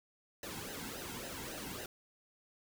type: noise with flanger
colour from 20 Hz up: pink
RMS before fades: -44 dBFS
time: 0.43-1.86 s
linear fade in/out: 2 ms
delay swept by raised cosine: 0.87 to 1.72 ms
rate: 3.6 Hz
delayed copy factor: -0.75
effects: none